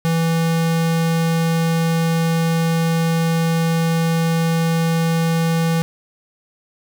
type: tone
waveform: square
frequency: 164.81 Hz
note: E3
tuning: in tune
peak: -16 dBFS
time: 0.05-5.82 s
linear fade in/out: 0 ms
effects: none